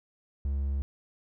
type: tone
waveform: triangle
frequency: 69.3 Hz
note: C#2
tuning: in tune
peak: -25 dBFS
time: 0.45-0.82 s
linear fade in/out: 0 ms
effects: none